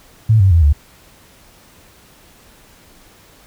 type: tone with pitch steps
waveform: sine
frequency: 110.3 / 96.02 / 83.59 / 72.77 Hz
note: A2 / G2 / E2 / D2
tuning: +5 / -35 / +25 / -15 cents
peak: -7 dBFS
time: 0.29-0.73 s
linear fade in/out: 10 ms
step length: 110 ms
effects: pink hiss -47 dBFS RMS until 3.46 s